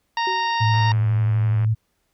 harmonic tone, 928 Hz, A#5, 8 cents flat, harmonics 1 / 2 / 3 / 4 / 5 / 6, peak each -21 / -27 / -31 / -33 / -35 / -37 dBFS, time 0.17-0.92 s, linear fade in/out 2 ms
sine tone with exponential decay, 375.1 Hz, F#4, 24 cents sharp, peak -25 dBFS, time 0.27-0.71 s, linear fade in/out 2 ms, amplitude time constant 95 ms
sine tone with vibrato, 110 Hz, A2, in tune, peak -16 dBFS, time 0.6-1.75 s, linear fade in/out 20 ms, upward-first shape square, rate 12 Hz, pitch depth 23 cents each way
click train, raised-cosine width 0.5 ms, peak -23 dBFS, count 88, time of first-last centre 0.74-1.646 s, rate 96 Hz
effects pink hiss -70 dBFS RMS until 2.13 s

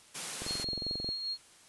white high-pass noise, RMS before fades -38 dBFS, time 0.14-0.65 s, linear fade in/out 20 ms, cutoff 120 Hz, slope 96 dB/octave
click train, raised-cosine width 2 ms, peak -27 dBFS, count 16, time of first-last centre 0.42-1.09 s, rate 22.4 Hz
sine tone with tremolo, 4272 Hz, C8, 35 cents sharp, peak -32 dBFS, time 0.45-1.38 s, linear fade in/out 50 ms, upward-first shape sine, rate 5 Hz, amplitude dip 40%
effects white hiss -58 dBFS RMS until 1.68 s + resampled to 24000 Hz

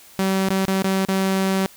sawtooth tone with dropouts, 191.6 Hz, G3, 39 cents flat, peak -14 dBFS, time 0.19-1.66 s, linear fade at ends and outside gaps 0 ms, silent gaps 0.488-0.503 / 0.652-0.681 / 0.823-0.844 / 1.05-1.086 s, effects white hiss -47 dBFS RMS until 1.76 s

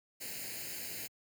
white noise with comb filter, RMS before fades -42 dBFS, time 0.2-1.08 s, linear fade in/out 20 ms, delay 0.43 ms, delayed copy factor +0.8, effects high-pass 80 Hz 12 dB/octave

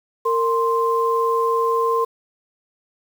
sine tone pair together, 459.3 / 1046.5 Hz, A#4 / C6, -26 / 0 cents, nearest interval octave + major second, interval 1426 cents, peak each -19 dBFS, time 0.25-2.05 s, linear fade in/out 10 ms, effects 7-bit

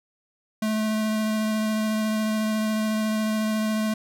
square tone with vibrato, 216.6 Hz, A3, 27 cents flat, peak -23 dBFS, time 0.62-3.94 s, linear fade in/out 5 ms, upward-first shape sine, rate 14 Hz, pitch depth 10 cents each way, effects none

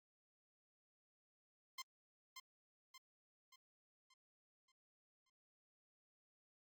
10% pulse tone with echo, 1046.5 Hz, C6, in tune, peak -37 dBFS, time 1.78-1.82 s, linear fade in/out 5 ms, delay 580 ms, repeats 6, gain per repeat -6 dB, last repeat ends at 5.3 s, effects Opus 32 kbps

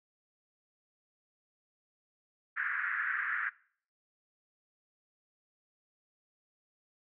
white band-pass noise, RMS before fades -34 dBFS, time 2.56-3.5 s, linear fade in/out 20 ms, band 1400 to 1800 Hz, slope 48 dB/octave, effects noise-tail reverb RT60 0.5 s tail -21 dB re dry

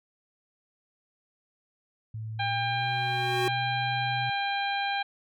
sine tone with pitch glide, 110 to 124.19 Hz, A2 to B2, 0 to +10 cents, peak -33 dBFS, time 2.14-4.3 s, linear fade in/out 5 ms, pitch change +210 cents, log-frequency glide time 2.33-2.88 s
harmonic tone, 799 Hz, G5, 33 cents sharp, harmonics 1 / 2 / 3 / 4 / 5, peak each -29 / -33 / -35 / -37 / -38 dBFS, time 2.39-5.03 s, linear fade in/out 10 ms
square tone with exponential growth, 370 Hz, F#4, in tune, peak -26 dBFS, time 2.6-3.48 s, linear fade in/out 1 ms, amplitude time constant 190 ms
effects none

